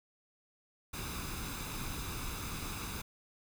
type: noise with comb filter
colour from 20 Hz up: pink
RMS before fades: -40 dBFS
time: 0.93-3.02 s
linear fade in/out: 10 ms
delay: 0.8 ms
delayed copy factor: +0.6
effects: none